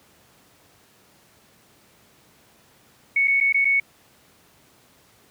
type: tone with dropouts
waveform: sine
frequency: 2217 Hz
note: C#7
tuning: in tune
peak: -16 dBFS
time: 3.16-3.8 s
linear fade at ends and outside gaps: 5 ms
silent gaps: 3.275-3.279 / 3.403-3.409 / 3.526-3.543 / 3.647-3.652 s
effects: pink hiss -56 dBFS RMS until 5.3 s + high-pass 100 Hz 12 dB/octave